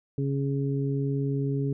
harmonic tone, 138.59 Hz, C#3, in tune, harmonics 1 / 2 / 3, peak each -26 / -31 / -33 dBFS, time 0.18-1.73 s, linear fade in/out 2 ms, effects none

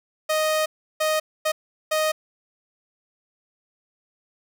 sawtooth tone bursts at uneven times, 622.3 Hz, D#5, in tune, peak -16 dBFS, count 4, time 0.29-0.66 / 1-1.2 / 1.45-1.52 / 1.91-2.12 s, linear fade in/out 10 ms, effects none

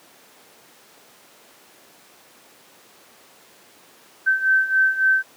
sine beating tone pair, 1543 / 1546.6 Hz, G6 / G6, -28 / -24 cents, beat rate 3.6 Hz, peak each -21 / -17 dBFS, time 4.26-5.23 s, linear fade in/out 20 ms, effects pink hiss -50 dBFS RMS until 5.36 s + high-pass 300 Hz 12 dB/octave

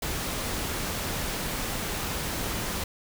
pink noise, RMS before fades -31 dBFS, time 0.02-2.84 s, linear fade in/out 5 ms, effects none

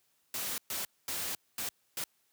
white noise bursts at uneven times, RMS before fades -36 dBFS, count 5, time 0.34-0.58 / 0.7-0.85 / 1.08-1.35 / 1.58-1.69 / 1.97-2.04 s, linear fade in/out 2 ms, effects white hiss -73 dBFS RMS until 2.32 s + high-pass 80 Hz 12 dB/octave

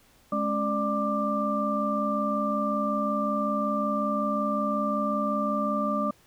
sine tone cluster, 210.7 / 276.1 / 593 / 1184 Hz, G#3 / C#4 / D5 / D6, +25 / -7 / +17 / +14 cents, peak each -29 / -33 / -30 / -28 dBFS, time 0.32-6.11 s, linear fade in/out 5 ms, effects pink hiss -60 dBFS RMS until 6.26 s

